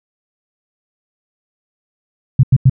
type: tone bursts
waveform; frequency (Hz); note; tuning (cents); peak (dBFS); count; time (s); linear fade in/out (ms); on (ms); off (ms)
sine; 130.81; C3; 0; -4; 3; 2.39-2.697; 5; 43; 89
effects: none